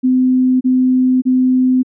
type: tone bursts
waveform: sine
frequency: 255.8 Hz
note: C4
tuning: 39 cents flat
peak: -9 dBFS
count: 3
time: 0.03-1.832 s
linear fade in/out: 20 ms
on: 580 ms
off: 31 ms
effects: none